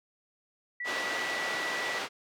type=tone; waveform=sine; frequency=1953 Hz; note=B6; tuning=20 cents flat; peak=-33 dBFS; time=0.8-1.99 s; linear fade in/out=5 ms
type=band-pass noise; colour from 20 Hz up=pink; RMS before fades=-35 dBFS; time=0.84-2.09 s; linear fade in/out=50 ms; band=480 to 4400 Hz; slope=12 dB/octave
effects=none